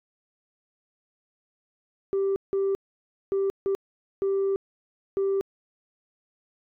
sine tone bursts at uneven times, 391.2 Hz, G4, 4 cents flat, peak -20 dBFS, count 6, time 2.13-2.36 / 2.53-2.75 / 3.32-3.5 / 3.66-3.75 / 4.22-4.56 / 5.17-5.41 s, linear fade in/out 0 ms, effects tanh soft clip ceiling -20 dBFS

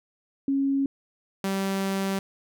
sine / sawtooth tone pair in turn, 274.6 / 194.17 Hz, C#4 / G3, -16 / -16 cents, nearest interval tritone, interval 600 cents, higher first, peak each -21 dBFS, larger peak neither, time 0.48-0.86 / 1.44-2.19 s, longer second, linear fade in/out 2 ms, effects none

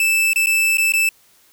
45% pulse tone with dropouts, 2637 Hz, E7, in tune, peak -14 dBFS, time 0-1.09 s, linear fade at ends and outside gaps 2 ms, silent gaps 0.333-0.359 / 0.461-0.469 / 0.772-0.782 / 0.922-0.936 s, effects white hiss -54 dBFS RMS until 1.52 s

